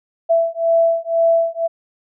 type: beating tone pair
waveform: sine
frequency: 664 / 666 Hz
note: E5 / E5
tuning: +12 / +18 cents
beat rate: 2 Hz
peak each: -16 dBFS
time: 0.29-1.68 s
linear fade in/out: 20 ms
effects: none